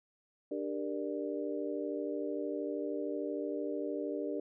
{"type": "harmonic tone with a mistuned harmonic", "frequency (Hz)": 98.6, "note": "G2", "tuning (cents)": 11, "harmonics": [3, 4, 5, 6], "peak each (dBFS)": [-38, -39, -40, -41], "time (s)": [0.51, 4.4], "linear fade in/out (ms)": 5, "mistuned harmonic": 5, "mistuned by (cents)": -92, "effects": []}